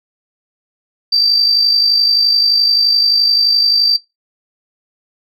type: tone with amplitude modulation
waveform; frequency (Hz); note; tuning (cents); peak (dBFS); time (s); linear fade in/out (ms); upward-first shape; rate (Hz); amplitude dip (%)
sine; 4670; D8; -11; -6; 1.12-3.97; 10; sine; 51.6; 55
effects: noise-tail reverb RT60 0.2 s tail -20 dB re dry + tanh soft clip ceiling -3 dBFS